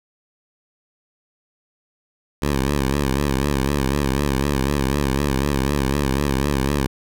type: tone with vibrato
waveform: 10% pulse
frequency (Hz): 69.3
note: C#2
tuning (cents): 0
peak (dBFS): -10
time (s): 2.42-6.87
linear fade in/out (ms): 5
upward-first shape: sine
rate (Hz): 4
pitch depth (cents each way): 96
effects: none